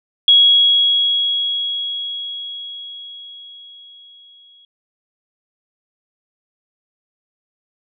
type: tone with exponential decay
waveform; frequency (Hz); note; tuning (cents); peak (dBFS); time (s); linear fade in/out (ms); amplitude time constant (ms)
sine; 3322; G#7; 0; -6; 0.28-4.65; 2; 950
effects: none